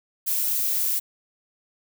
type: noise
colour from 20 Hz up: violet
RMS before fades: -24 dBFS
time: 0.26-1 s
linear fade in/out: 20 ms
effects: none